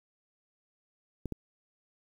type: clicks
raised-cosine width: 3 ms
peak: -22 dBFS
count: 2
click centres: 1.257 / 1.323 s
effects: 9-bit